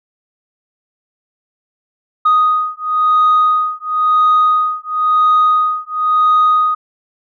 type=beating tone pair; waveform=sine; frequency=1244.5 / 1245.47 Hz; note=D#6 / D#6; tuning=0 / +1 cents; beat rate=0.97 Hz; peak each=-12 dBFS; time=2.25-6.75 s; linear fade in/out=10 ms; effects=tanh soft clip ceiling -5 dBFS